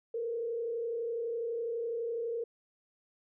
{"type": "tone with frequency modulation", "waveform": "sine", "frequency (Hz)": 464.3, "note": "A#4", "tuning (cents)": -7, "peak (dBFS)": -32, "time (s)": [0.14, 2.44], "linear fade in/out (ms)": 5, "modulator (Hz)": 32, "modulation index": 0.59, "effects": []}